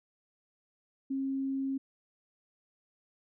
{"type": "tone", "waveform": "sine", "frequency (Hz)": 270, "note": "C#4", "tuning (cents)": -45, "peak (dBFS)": -30, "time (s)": [1.1, 1.78], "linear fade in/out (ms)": 10, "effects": []}